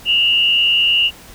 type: tone with frequency modulation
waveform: sine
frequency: 2834 Hz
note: F7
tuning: 25 cents sharp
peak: -11 dBFS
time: 0.05-1.11 s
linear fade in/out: 50 ms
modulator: 89.5 Hz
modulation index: 1.1
effects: pink hiss -40 dBFS RMS until 1.34 s